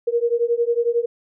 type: beating tone pair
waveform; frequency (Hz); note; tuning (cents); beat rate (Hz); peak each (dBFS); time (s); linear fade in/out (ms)
sine; 466.2 / 477.2; A#4 / A#4; 0 / +41; 11; -20; 0.07-1.06; 10
effects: none